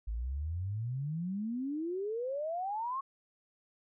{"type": "exponential sweep", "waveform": "sine", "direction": "up", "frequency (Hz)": [51.91, 1110], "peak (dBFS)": -33, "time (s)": [0.07, 3.01], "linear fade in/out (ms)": 10, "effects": []}